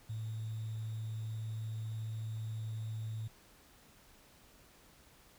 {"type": "tone with sample-and-hold", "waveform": "sine", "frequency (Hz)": 110.2, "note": "A2", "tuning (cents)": 3, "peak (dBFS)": -37, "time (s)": [0.09, 3.28], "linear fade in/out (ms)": 10, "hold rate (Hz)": 3675, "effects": ["pink hiss -62 dBFS RMS until 5.38 s"]}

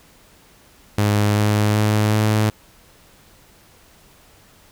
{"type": "tone with pitch steps", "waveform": "sawtooth", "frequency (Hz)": [103.9, 105.11, 106.33, 107.56], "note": ["G#2", "G#2", "G#2", "A2"], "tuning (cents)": [1, 21, 41, -39], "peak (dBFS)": -11, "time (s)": [0.98, 2.5], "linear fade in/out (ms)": 5, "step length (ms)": 380, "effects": ["pink hiss -51 dBFS RMS until 4.71 s"]}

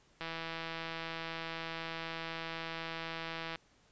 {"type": "click train", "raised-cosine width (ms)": 0.3, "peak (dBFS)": -24, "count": 550, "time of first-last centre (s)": [0.21, 3.558], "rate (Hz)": 164, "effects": ["pink hiss -67 dBFS RMS until 3.91 s", "resampled to 16000 Hz"]}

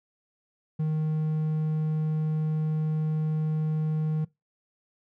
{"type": "tone", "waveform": "triangle", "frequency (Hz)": 155.56, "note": "D#3", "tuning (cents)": 0, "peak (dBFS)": -22, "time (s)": [0.79, 4.25], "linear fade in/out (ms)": 10, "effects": ["noise-tail reverb RT60 0.2 s tail -22 dB re dry"]}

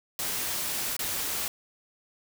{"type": "noise with dropouts", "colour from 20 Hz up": "white", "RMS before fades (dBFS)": -31, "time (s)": [0.19, 1.48], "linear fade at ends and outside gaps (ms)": 1, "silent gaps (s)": [0.966, 0.992], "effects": []}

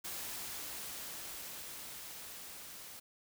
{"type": "noise with level ramp", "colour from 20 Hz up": "white", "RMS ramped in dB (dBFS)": [-42, -50], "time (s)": [0.04, 3], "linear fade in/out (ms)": 10, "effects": []}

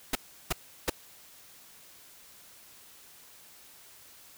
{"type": "noise bursts", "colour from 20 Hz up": "pink", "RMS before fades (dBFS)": -27, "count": 3, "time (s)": [0.13, 0.899], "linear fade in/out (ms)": 5, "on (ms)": 23, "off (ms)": 350, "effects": ["white hiss -54 dBFS RMS until 4.37 s"]}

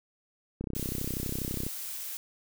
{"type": "click train", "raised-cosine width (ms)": 3, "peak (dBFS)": -21, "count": 35, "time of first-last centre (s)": [0.61, 1.666], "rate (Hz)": 32.2}
{"type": "noise", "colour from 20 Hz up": "blue", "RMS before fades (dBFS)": -38, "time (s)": [0.75, 2.17], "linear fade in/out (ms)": 0}
{"effects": []}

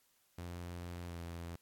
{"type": "tone with pitch glide", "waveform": "sawtooth", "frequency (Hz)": [87.31, 85.07], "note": ["F2", "F2"], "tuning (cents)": [0, -45], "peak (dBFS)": -39, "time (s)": [0.38, 1.56], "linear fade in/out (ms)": 5, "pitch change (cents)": -45, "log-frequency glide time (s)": [1.06, 1.16], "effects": ["white hiss -73 dBFS RMS until 1.61 s", "AAC 64 kbps"]}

